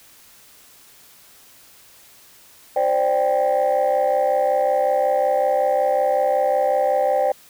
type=chord; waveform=sine; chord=C suspended second; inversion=none; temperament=just; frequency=523.3 / 588.7 / 784.9 Hz; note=C5 / D5 / G5; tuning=0 / +4 / +2 cents; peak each=-19 dBFS; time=2.76-7.32 s; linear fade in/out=5 ms; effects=tanh soft clip ceiling -11 dBFS + white hiss -49 dBFS RMS until 7.49 s

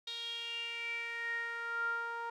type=tone with band-pass filter sweep; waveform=sawtooth; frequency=466.2 Hz; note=A#4; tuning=in tune; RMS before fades=-39 dBFS; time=0.07-2.3 s; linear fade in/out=5 ms; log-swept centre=3700 to 1100 Hz; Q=8.7; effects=none

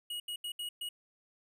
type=tone bursts at uneven times; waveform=square; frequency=2897 Hz; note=F#7; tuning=37 cents flat; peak=-37 dBFS; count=5; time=0.1-0.2 / 0.28-0.36 / 0.44-0.52 / 0.59-0.69 / 0.81-0.89 s; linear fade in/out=5 ms; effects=none

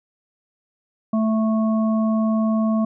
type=harmonic tone; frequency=220 Hz; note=A3; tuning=in tune; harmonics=1 / 3 / 5; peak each=-17 / -27 / -31 dBFS; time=1.13-2.85 s; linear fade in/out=5 ms; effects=none

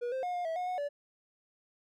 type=tone with pitch steps; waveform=triangle; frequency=482.5 / 523 / 718 / 710 / 651 / 723 / 731 / 576 Hz; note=B4 / C5 / F5 / F5 / E5 / F#5 / F#5 / D5; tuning=-40 / -1 / +48 / +28 / -22 / -40 / -21 / -34 cents; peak=-30 dBFS; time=0.01-0.89 s; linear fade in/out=20 ms; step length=110 ms; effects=none

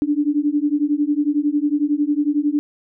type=beating tone pair; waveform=sine; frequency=288.2 / 299.2 Hz; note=D4 / D4; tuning=-33 / +32 cents; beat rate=11 Hz; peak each=-19 dBFS; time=0.02-2.59 s; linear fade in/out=0 ms; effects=none

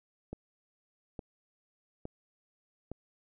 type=click train; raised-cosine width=2 ms; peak=-26 dBFS; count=4; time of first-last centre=0.33-2.916 s; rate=1.16 Hz; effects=none

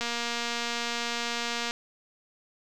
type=click train; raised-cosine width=0.2 ms; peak=-14 dBFS; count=402; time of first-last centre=0.01-1.709 s; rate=236 Hz; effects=none

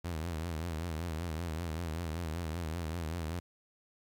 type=tone with vibrato; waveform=sawtooth; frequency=82.41 Hz; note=E2; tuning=in tune; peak=-31 dBFS; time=0.04-3.4 s; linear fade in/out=10 ms; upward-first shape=triangle; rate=5.2 Hz; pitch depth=140 cents each way; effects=11-bit

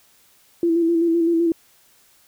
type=tone with vibrato; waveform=sine; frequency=335 Hz; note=E4; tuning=28 cents sharp; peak=-15 dBFS; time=0.63-1.52 s; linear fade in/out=2 ms; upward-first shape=square; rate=7.8 Hz; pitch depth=30 cents each way; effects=white hiss -56 dBFS RMS until 2.27 s

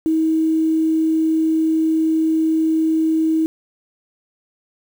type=tone; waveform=sine; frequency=319.3 Hz; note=D#4; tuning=45 cents sharp; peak=-14 dBFS; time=0.06-3.46 s; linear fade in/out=0 ms; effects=7-bit

